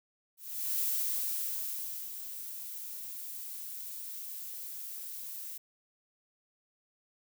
violet noise with ADSR envelope, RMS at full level -31 dBFS, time 0.37-5.58 s, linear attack 430 ms, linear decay 1300 ms, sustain -11 dB, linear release 9 ms, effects none

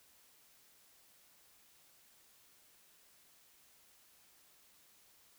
silence, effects white hiss -66 dBFS RMS until 5.38 s

